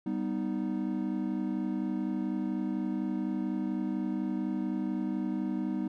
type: chord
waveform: triangle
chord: G augmented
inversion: none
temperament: equal with one note detuned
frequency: 195.21 / 246.9 / 311.1 Hz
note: G3 / B3 / D#4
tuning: -7 / 0 / 0 cents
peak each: -32 dBFS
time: 0.06-5.88 s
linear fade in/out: 5 ms
effects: none